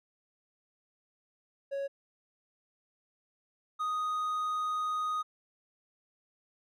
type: tone pair in turn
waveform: triangle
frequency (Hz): 554.4 / 1244.6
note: C#5 / D#6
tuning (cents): 0 / 0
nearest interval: octave + major second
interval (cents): 1400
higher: second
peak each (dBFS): -30 / -28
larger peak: second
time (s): 1.71-1.88 / 3.79-5.23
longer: second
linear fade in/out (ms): 20
effects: none